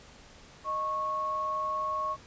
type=tone pair together; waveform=sine; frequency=619.1 / 1100 Hz; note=D#5 / C#6; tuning=-9 / -14 cents; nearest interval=minor seventh; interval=995 cents; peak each=-38 / -29 dBFS; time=0.64-2.17 s; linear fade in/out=50 ms; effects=pink hiss -53 dBFS RMS until 2.26 s + resampled to 16000 Hz